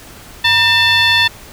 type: tone with frequency modulation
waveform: sine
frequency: 2657 Hz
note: E7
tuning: 13 cents sharp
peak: -7 dBFS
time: 0.44-1.28 s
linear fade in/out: 10 ms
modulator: 852 Hz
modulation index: 1.7
effects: tanh soft clip ceiling -6 dBFS + pink hiss -37 dBFS RMS until 1.52 s